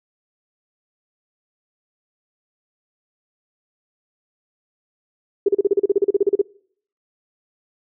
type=tone bursts; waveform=sine; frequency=399.9 Hz; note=G4; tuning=35 cents sharp; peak=-11 dBFS; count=16; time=5.46-6.416 s; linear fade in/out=5 ms; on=26 ms; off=36 ms; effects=noise-tail reverb RT60 0.6 s tail -25 dB re dry